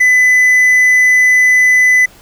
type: tone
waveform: triangle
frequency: 2004 Hz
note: B6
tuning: 25 cents sharp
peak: -4 dBFS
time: 0-2.06 s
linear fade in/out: 10 ms
effects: pink hiss -42 dBFS RMS until 2.21 s